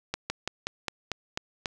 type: slowing click train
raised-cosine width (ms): 0.2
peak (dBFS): -12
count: 8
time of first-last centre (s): 0.14-1.658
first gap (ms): 160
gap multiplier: 1.1
effects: none